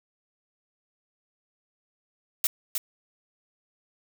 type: noise with echo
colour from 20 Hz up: blue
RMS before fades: -23 dBFS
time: 2.44-2.47 s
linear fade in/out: 2 ms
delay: 310 ms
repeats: 1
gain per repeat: -5 dB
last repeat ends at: 2.78 s
effects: none